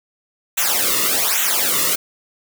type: noise with flanger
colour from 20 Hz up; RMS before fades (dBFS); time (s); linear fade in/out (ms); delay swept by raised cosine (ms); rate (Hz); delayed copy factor
white; -18; 0.57-1.96; 10; 0.2 to 1.3; 1.2; -1
effects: none